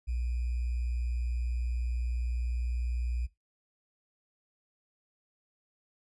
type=tone with sample-and-hold; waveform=sine; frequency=60.2 Hz; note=B1; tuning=44 cents flat; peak=-29 dBFS; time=0.07-3.27 s; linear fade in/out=20 ms; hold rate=2450 Hz; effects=noise-tail reverb RT60 0.2 s tail -19 dB re dry + resampled to 24000 Hz